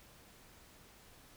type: silence
effects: pink hiss -60 dBFS RMS until 1.36 s